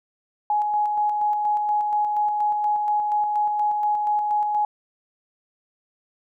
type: tone with tremolo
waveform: sine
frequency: 838 Hz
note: G#5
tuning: 15 cents sharp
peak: -18 dBFS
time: 0.5-4.65 s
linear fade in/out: 2 ms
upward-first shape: square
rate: 4.2 Hz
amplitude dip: 30%
effects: none